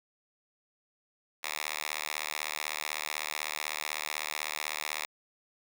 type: tone with high-pass filter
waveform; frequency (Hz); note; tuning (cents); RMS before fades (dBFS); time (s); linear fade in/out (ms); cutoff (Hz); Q
5% pulse; 76; D#2; -40; -36; 1.43-5.06; 10; 1600; 0.96
effects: none